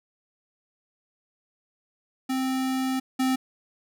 square tone pair in turn, 261.6 / 260.4 Hz, C4 / C4, 0 / -8 cents, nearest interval unison, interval 8 cents, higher first, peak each -25 / -22 dBFS, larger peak second, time 2.29-3 / 3.19-3.36 s, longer first, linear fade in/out 10 ms, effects none

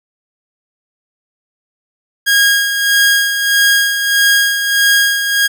sawtooth tone with tremolo, 1633 Hz, G#6, 30 cents flat, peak -4 dBFS, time 2.26-5.48 s, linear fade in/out 20 ms, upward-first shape sine, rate 1.6 Hz, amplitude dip 55%, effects none

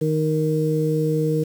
harmonic tone, 155.56 Hz, D#3, in tune, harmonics 1 / 2 / 3, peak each -21 / -25 / -22 dBFS, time 0.01-1.44 s, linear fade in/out 10 ms, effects 7-bit

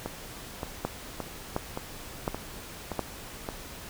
two click trains, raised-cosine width 1 ms, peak -13 / -18 dBFS, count 4 / 7, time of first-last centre 0.85-2.993 / 0.06-3.489 s, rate 1.4 / 1.75 Hz, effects pink hiss -43 dBFS RMS until 3.89 s

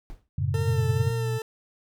brown noise with exponential decay, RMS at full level -37 dBFS, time 0.1-0.29 s, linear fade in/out 0 ms, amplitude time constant 40 ms
sine chord, F# minor, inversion none, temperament equal, 92.5 / 110 / 138.59 Hz, F#2 / A2 / C#3, 0 / 0 / 0 cents, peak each -27 / -28 / -27 dBFS, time 0.38-1.11 s, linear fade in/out 5 ms
40% pulse tone with vibrato, 448.5 Hz, A4, 33 cents sharp, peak -30 dBFS, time 0.54-1.42 s, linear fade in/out 2 ms, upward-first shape sine, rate 2.2 Hz, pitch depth 32 cents each way
sine tone, 120 Hz, B2, 49 cents flat, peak -25 dBFS, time 0.64-1.39 s, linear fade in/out 20 ms
effects none

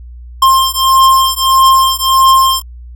square beating tone pair, 1058 / 1059.6 Hz, C6 / C6, +19 / +22 cents, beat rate 1.6 Hz, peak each -10 dBFS, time 0.42-2.62 s, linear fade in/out 5 ms, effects added 60 Hz sine -28 dBFS peak until 2.95 s

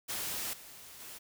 white noise with level steps, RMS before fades -37 / -51 / -47 dBFS, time 0.08-1.19 s, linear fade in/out 20 ms, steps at 0.53 / 1 s, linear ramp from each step 5 ms, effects none

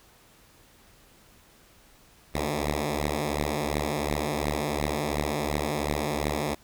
5% pulse beating tone pair, 72.8 / 75.6 Hz, D2 / D#2, -15 / -49 cents, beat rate 2.8 Hz, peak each -18 dBFS, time 2.34-6.55 s, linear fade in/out 10 ms, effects pink hiss -57 dBFS RMS until 6.63 s

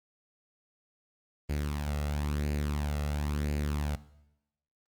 sawtooth tone with flanger, 73.42 Hz, D2, in tune, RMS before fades -31 dBFS, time 1.49-3.96 s, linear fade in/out 10 ms, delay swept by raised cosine 0.43 to 1.53 ms, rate 0.98 Hz, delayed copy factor +0.55, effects noise-tail reverb RT60 0.9 s tail -18 dB re dry + Opus 32 kbps

